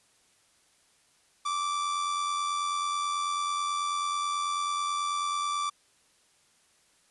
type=tone with amplitude modulation; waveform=45% pulse; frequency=1169 Hz; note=D6; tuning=8 cents flat; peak=-26 dBFS; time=1.45-5.7 s; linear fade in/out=10 ms; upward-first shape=sine; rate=89.2 Hz; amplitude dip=40%; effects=white hiss -65 dBFS RMS until 7.1 s + resampled to 24000 Hz